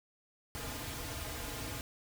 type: noise with comb filter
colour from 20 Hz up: pink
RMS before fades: -41 dBFS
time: 0.55-1.81 s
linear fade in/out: 0 ms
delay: 5.3 ms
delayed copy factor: -1
effects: none